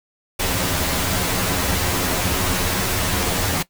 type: noise with comb filter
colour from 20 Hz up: pink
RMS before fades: -21 dBFS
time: 0.39-3.63 s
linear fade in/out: 10 ms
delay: 11 ms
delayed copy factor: +0.95
effects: noise-tail reverb RT60 0.1 s tail -18 dB re dry